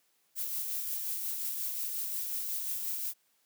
violet noise with tremolo, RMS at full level -34 dBFS, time 0.35-3.14 s, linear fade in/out 50 ms, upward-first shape sine, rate 5.6 Hz, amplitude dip 30%, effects white hiss -72 dBFS RMS until 3.45 s + high-pass 150 Hz 12 dB/octave

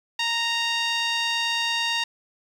5% pulse tone with low-pass filter, 929 Hz, A#5, 6 cents flat, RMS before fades -25 dBFS, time 0.19-2.04 s, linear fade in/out 5 ms, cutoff 3600 Hz, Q 1.5, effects 8-bit

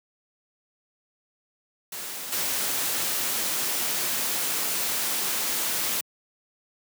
white noise with level steps, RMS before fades -35 / -27 dBFS, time 1.92-6.01 s, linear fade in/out 5 ms, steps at 2.32 s, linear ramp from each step 5 ms, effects high-pass 150 Hz 12 dB/octave

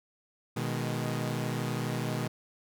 sawtooth chord, G# minor, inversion first, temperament equal, 123.47 / 155.56 / 207.7 Hz, B2 / D#3 / G#3, 0 / 0 / 0 cents, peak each -29 / -31 / -33 dBFS, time 0.56-2.28 s, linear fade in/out 10 ms, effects none

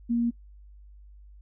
sine tone, 235.6 Hz, A#3, 19 cents sharp, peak -22 dBFS, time 0.09-0.31 s, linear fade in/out 20 ms, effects noise-tail reverb RT60 0.1 s tail -25 dB re dry + added 50 Hz sine -47 dBFS peak until 1.41 s

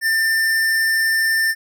square tone, 1792 Hz, A6, 31 cents sharp, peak -16 dBFS, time 0.01-1.55 s, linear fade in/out 50 ms, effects none

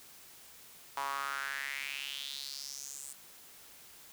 sawtooth tone with high-pass filter sweep, 138.59 Hz, C#3, in tune, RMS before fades -40 dBFS, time 0.97-3.13 s, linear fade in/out 2 ms, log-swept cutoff 940 to 8500 Hz, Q 4.6, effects white hiss -55 dBFS RMS until 4.12 s

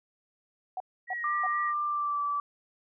sine tone bursts, 746 Hz, F#5, 14 cents sharp, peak -31 dBFS, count 3, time 0.77-1.466 s, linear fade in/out 2 ms, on 32 ms, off 300 ms
sine tone with vibrato, 1900 Hz, A#6, 33 cents sharp, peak -32 dBFS, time 1.07-1.74 s, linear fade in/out 50 ms, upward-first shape sine, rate 4.2 Hz, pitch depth 21 cents each way
sine tone with pitch glide, 1188 to 1157.5 Hz, D6 to D6, +20 to -25 cents, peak -27 dBFS, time 1.24-2.4 s, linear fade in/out 2 ms, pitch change -45 cents, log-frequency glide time 1.84-2.22 s
effects none

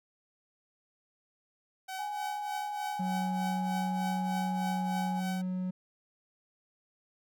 sawtooth tone with tremolo, 759 Hz, F#5, 44 cents sharp, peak -32 dBFS, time 1.88-5.42 s, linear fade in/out 10 ms, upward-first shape triangle, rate 3.3 Hz, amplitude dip 80%
sine tone, 830.6 Hz, G#5, in tune, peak -34 dBFS, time 1.98-5.21 s, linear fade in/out 20 ms
triangle tone with pitch glide, 185 to 183.83 Hz, F#3 to F#3, 0 to -11 cents, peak -29 dBFS, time 2.99-5.71 s, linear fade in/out 10 ms, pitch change -11 cents, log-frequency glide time 4.48-4.93 s
effects none

